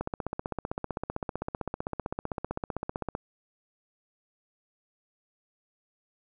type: click train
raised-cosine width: 1 ms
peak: -17 dBFS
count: 50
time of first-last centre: 0.01-3.151 s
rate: 15.6 Hz
effects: none